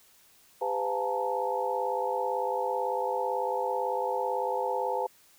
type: tone cluster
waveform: sine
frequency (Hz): 399.8 / 505 / 702 / 855 / 913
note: G4 / B4 / F5 / A5 / A#5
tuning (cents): +34 / +39 / +9 / -50 / -36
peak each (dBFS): -36 / -31 / -37 / -32 / -34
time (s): 0.61-5.07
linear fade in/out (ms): 10
effects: white hiss -60 dBFS RMS until 5.38 s